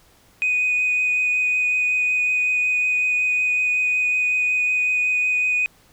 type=tone with vibrato; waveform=sine; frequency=2489 Hz; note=D#7; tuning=in tune; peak=-16 dBFS; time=0.42-5.66 s; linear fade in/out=0 ms; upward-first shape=triangle; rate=5.4 Hz; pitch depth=13 cents each way; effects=tanh soft clip ceiling -14 dBFS + pink hiss -55 dBFS RMS until 5.92 s